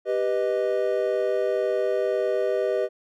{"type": "chord", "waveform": "triangle", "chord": "G augmented", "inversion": "none", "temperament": "equal", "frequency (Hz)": [392, 493.9, 622.3], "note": ["G4", "B4", "D#5"], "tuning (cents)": [0, 0, 0], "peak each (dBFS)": -24, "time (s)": [0.05, 2.89], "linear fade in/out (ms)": 50, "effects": []}